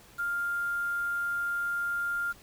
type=tone with quantisation; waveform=sine; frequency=1400 Hz; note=F6; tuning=4 cents sharp; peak=-28 dBFS; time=0.18-2.33 s; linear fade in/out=20 ms; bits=8; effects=pink hiss -55 dBFS RMS until 2.42 s